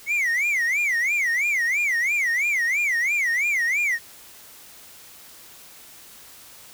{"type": "tone with vibrato", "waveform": "triangle", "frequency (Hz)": 2112, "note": "C7", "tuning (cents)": 16, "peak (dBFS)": -18, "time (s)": [0.06, 3.99], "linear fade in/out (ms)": 50, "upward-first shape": "sine", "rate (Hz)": 3, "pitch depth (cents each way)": 240, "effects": ["white hiss -46 dBFS RMS until 6.73 s"]}